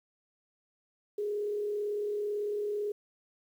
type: tone with frequency modulation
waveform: sine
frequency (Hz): 415.3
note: G#4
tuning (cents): 0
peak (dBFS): -30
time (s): 1.18-2.92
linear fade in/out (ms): 5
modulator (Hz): 38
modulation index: 0.3
effects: 10-bit